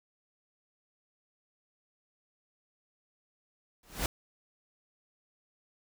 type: noise with exponential growth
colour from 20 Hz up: pink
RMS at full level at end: -27 dBFS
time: 3.83-4.06 s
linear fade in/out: 2 ms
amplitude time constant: 50 ms
effects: none